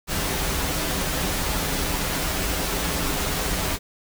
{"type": "noise with comb filter", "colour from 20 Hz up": "pink", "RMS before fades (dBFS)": -25, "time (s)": [0.07, 3.79], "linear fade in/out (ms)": 50, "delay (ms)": 8.7, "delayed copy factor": -0.55, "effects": []}